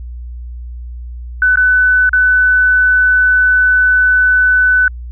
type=tone with dropouts; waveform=sine; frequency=1500 Hz; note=F#6; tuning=23 cents sharp; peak=-7 dBFS; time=1.42-4.88 s; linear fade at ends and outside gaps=2 ms; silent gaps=1.558-1.572 / 2.093-2.131 s; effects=added 60 Hz sine -24 dBFS peak until 5.11 s